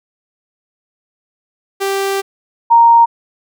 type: tone pair in turn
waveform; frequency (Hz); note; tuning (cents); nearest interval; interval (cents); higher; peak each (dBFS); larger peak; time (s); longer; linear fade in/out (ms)
sawtooth / sine; 392 / 930.7; G4 / A#5; 0 / -3; octave + minor third; 1497; second; -11 / -4; second; 1.8-2.22 / 2.7-3.06; first; 20
effects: none